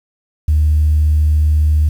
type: tone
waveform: sine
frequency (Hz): 76.2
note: D#2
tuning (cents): -36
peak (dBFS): -8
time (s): 0.48-1.89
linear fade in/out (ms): 5
effects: tanh soft clip ceiling -5 dBFS + 7-bit